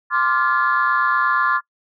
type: chord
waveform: sine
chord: D minor seventh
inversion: third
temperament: equal with one note detuned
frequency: 1046.5 / 1174.7 / 1396.9 / 1715.8 Hz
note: C6 / D6 / F6 / A6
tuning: 0 / 0 / 0 / -44 cents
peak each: -20 dBFS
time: 0.1-1.61 s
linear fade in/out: 50 ms
effects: noise-tail reverb RT60 0.1 s tail -23 dB re dry + tanh soft clip ceiling -7 dBFS